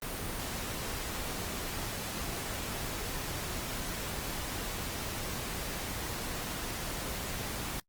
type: noise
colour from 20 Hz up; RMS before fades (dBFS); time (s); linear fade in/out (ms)
pink; -37; 0.02-7.8; 2
effects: noise-tail reverb RT60 0.1 s tail -25 dB re dry + Opus 32 kbps